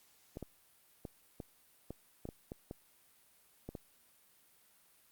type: clicks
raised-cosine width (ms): 2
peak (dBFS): -29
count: 11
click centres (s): 0.371 / 0.427 / 1.052 / 1.402 / 1.906 / 2.254 / 2.289 / 2.519 / 2.711 / 3.69 / 3.752
effects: white hiss -67 dBFS RMS until 5.11 s + Opus 48 kbps